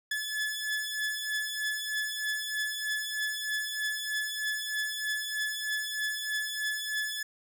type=beating tone pair; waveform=sawtooth; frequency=1718 / 1721.2 Hz; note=A6 / A6; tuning=-42 / -39 cents; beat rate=3.2 Hz; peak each=-32 / -29 dBFS; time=0.11-7.23 s; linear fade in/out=5 ms; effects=none